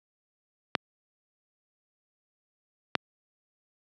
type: clicks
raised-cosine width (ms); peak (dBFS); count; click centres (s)
0.3; -6; 2; 0.752 / 2.953
effects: high-pass 150 Hz 12 dB/octave